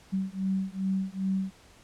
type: beating tone pair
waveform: sine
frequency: 190 / 192.5 Hz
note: F#3 / G3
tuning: +46 / -31 cents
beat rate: 2.5 Hz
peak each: -30 dBFS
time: 0.12-1.51 s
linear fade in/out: 20 ms
effects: pink hiss -56 dBFS RMS until 1.83 s + low-pass 9000 Hz 12 dB/octave